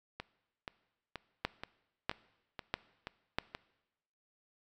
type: two click trains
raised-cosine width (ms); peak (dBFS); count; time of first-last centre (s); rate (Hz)
0.3; -24 / -15; 8 / 4; 0.2-3.549 / 1.45-3.385; 2.09 / 1.55
effects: noise-tail reverb RT60 1.0 s tail -20 dB re dry